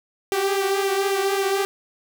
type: tone with flanger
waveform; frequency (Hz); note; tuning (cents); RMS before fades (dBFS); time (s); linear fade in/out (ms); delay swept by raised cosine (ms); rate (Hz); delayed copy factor
sawtooth; 392; G4; 0; -22; 0.32-1.65; 0; 0.32 to 4.92; 3.7; +0.5
effects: none